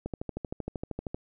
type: click train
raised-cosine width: 2 ms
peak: -20 dBFS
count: 15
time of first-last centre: 0.06-1.145 s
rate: 12.9 Hz
effects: none